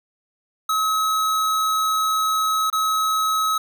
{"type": "tone with dropouts", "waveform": "square", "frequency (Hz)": 1282, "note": "E6", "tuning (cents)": -49, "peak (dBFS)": -19, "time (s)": [0.69, 3.58], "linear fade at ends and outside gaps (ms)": 5, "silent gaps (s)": [2.701, 2.727], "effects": []}